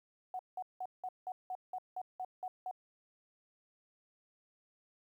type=tone bursts; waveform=sine; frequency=740 Hz; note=F#5; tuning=in tune; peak=-37 dBFS; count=11; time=0.34-2.712 s; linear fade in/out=2 ms; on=52 ms; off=180 ms; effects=12-bit